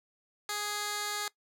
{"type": "tone with band-pass filter", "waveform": "15% pulse", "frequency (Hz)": 415.3, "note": "G#4", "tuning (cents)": 0, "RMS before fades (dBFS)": -35, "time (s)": [0.49, 1.28], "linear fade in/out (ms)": 2, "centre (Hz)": 5700, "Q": 0.51, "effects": ["noise-tail reverb RT60 0.1 s tail -20 dB re dry"]}